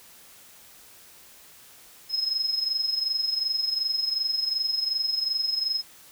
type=tone with amplitude modulation; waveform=sine; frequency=5140 Hz; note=E8; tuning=45 cents flat; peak=-21 dBFS; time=2.09-5.83 s; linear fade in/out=50 ms; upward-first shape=sine; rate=22.7 Hz; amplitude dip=65%; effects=white hiss -51 dBFS RMS until 6.11 s